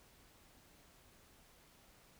silence, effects pink hiss -65 dBFS RMS until 2.19 s

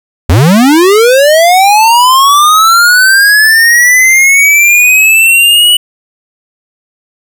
square linear sweep, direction up, 71.8 to 2960 Hz, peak -3 dBFS, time 0.29-5.77 s, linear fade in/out 5 ms, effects 7-bit

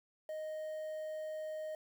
triangle tone with quantisation, 622 Hz, D#5, 1 cent flat, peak -37 dBFS, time 0.29-1.75 s, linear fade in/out 2 ms, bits 10, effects none

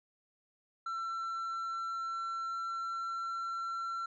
triangle tone with pitch glide, 1346 to 1354.6 Hz, E6 to E6, +36 to +47 cents, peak -33 dBFS, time 0.86-4.06 s, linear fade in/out 5 ms, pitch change +11 cents, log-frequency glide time 1.22-3.42 s, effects resampled to 16000 Hz

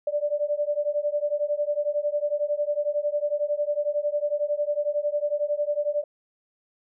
sine beating tone pair, 583 / 594 Hz, D5 / D5, -13 / +20 cents, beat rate 11 Hz, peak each -26 dBFS, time 0.07-6.04 s, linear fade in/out 5 ms, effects none

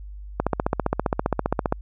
click train, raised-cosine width 1 ms, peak -6 dBFS, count 21, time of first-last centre 0.4-1.725 s, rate 15.1 Hz, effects added 50 Hz sine -35 dBFS peak until 1.81 s

